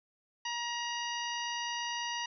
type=harmonic tone with a mistuned harmonic; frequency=949 Hz; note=A#5; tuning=31 cents sharp; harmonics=1 / 2 / 3 / 4 / 5 / 6; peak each=-38 / -40 / -39 / -49 / -45 / -44 dBFS; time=0.45-2.26 s; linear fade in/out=5 ms; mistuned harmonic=6; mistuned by=+37 cents; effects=none